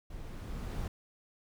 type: noise with level ramp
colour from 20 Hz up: brown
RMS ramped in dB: -45 to -35 dBFS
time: 0.1-0.88 s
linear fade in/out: 5 ms
effects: none